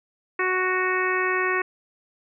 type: harmonic tone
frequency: 370 Hz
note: F#4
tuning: in tune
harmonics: 1 / 2 / 3 / 4 / 5 / 6 / 7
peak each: -26 / -36 / -27 / -30 / -26 / -31 / -33 dBFS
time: 0.39-1.62 s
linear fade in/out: 5 ms
effects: none